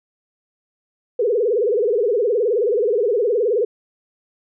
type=tone with vibrato; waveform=sine; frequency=447.7 Hz; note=A4; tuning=30 cents sharp; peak=-15 dBFS; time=1.19-3.65 s; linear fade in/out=5 ms; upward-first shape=sine; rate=19 Hz; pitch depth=200 cents each way; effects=none